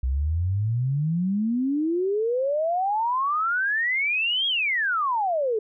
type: exponential two-way sweep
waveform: sine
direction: up then down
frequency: 61.74 to 3322 to 416.9 Hz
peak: -21 dBFS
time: 0.03-5.59 s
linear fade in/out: 5 ms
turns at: 4.47 s
effects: none